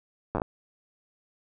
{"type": "slowing click train", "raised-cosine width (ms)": 1, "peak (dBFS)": -14, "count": 6, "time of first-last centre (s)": [0.35, 0.418], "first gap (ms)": 9, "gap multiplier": 1.21, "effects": []}